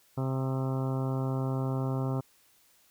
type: harmonic tone with a mistuned harmonic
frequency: 132.1 Hz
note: C3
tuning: 17 cents sharp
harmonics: 1 / 2 / 3 / 4 / 5 / 6 / 7 / 8 / 9 / 10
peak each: -29 / -35 / -39 / -41 / -43 / -45 / -46 / -47 / -48 / -49 dBFS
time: 0.17-2.21 s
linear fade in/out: 10 ms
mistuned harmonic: 9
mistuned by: +39 cents
effects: white hiss -64 dBFS RMS until 2.9 s